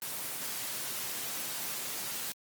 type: high-pass noise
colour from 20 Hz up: white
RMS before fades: -37 dBFS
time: 0.02-2.32 s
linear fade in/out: 0 ms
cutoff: 100 Hz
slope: 96 dB/octave
effects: Opus 24 kbps